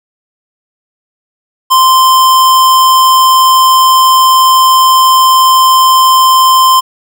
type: tone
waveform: square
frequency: 1041 Hz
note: C6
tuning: 9 cents flat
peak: -4 dBFS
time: 1.7-6.81 s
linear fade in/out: 20 ms
effects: 7-bit